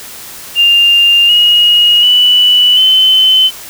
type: tone with pitch steps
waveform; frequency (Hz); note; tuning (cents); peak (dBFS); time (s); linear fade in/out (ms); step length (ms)
sine; 2800 / 2882 / 2966 / 3053; F7 / F#7 / F#7 / G7; +4 / -46 / +4 / -46; -4; 0.55-3.51; 50; 740
effects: white hiss -29 dBFS RMS until 3.69 s